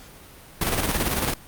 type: noise with tremolo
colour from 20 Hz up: pink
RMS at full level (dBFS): -22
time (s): 0.61-1.34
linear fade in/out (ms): 5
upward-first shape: square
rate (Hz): 18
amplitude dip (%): 45
effects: pink hiss -46 dBFS RMS until 1.47 s + Opus 48 kbps